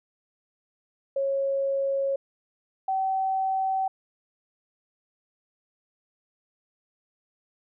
sine tone pair in turn, 548 / 765.9 Hz, C#5 / G5, -20 / -40 cents, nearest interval tritone, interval 580 cents, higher second, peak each -23 dBFS, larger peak neither, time 1.16-2.16 / 2.88-3.88 s, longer neither, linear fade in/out 5 ms, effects none

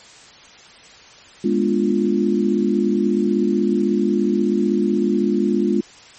sine chord, G# diminished seventh, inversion none, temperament equal with one note detuned, 207.7 / 244 / 293.7 / 349.2 Hz, G#3 / B3 / D4 / F4, 0 / -21 / 0 / 0 cents, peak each -19 / -22 / -23 / -20 dBFS, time 1.44-5.81 s, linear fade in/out 5 ms, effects white hiss -44 dBFS RMS until 6.18 s + MP3 32 kbps

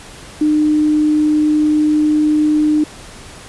sine tone, 303.4 Hz, D#4, 44 cents flat, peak -10 dBFS, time 0.41-2.84 s, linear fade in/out 5 ms, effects pink hiss -36 dBFS RMS until 3.48 s + resampled to 24000 Hz

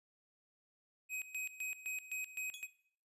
square tone with tremolo, 2524 Hz, D#7, 24 cents sharp, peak -38 dBFS, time 1.09-2.68 s, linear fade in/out 50 ms, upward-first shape square, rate 3.9 Hz, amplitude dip 80%
sawtooth tone with exponential decay, 3370 Hz, G#7, 25 cents sharp, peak -40 dBFS, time 2.54-2.67 s, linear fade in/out 0 ms, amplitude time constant 27 ms
effects noise-tail reverb RT60 0.6 s tail -18 dB re dry + resampled to 32000 Hz

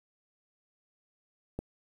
click, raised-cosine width 2 ms, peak -21 dBFS, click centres 1.59 s, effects 9-bit

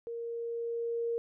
sine tone with level ramp, 466.2 Hz, A#4, in tune, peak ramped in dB -36 to -29 dBFS, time 0.07-1.18 s, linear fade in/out 0 ms, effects none

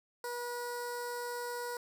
15% pulse tone with notch filter, 483.8 Hz, B4, 36 cents flat, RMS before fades -39 dBFS, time 0.24-1.77 s, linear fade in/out 2 ms, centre 2600 Hz, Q 0.85, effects none

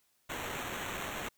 violet noise with sample-and-hold, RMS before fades -39 dBFS, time 0.29-1.29 s, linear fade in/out 10 ms, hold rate 4900 Hz, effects white hiss -73 dBFS RMS until 1.37 s

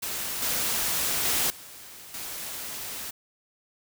white noise with level steps, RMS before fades -32 / -27 / -25 / -45 / -36 dBFS, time 0.02-3.11 s, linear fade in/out 10 ms, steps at 0.42 / 1.25 / 1.5 / 2.14 s, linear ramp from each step 2 ms, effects none

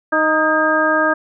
harmonic tone with a mistuned harmonic, 311.1 Hz, D#4, in tune, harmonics 1 / 2 / 3 / 4 / 5, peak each -21 / -18 / -23 / -19 / -17 dBFS, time 0.12-1.14 s, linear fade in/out 10 ms, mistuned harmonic 5, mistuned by +58 cents, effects none

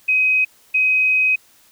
sine tone pair in turn, 2524 / 2524 Hz, D#7 / D#7, +24 / +24 cents, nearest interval unison, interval 0 cents, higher neither, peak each -13 dBFS, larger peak neither, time 0.08-0.45 / 0.74-1.36 s, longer second, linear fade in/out 10 ms, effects white hiss -53 dBFS RMS until 1.71 s

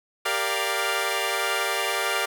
10% pulse chord, G minor seventh, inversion none, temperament equal with one note detuned, 395.2 / 466.2 / 587.3 / 698.5 Hz, G4 / Bb4 / D5 / F5, +14 / 0 / 0 / 0 cents, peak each -21 dBFS, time 0.25-2.26 s, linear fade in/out 10 ms, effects none

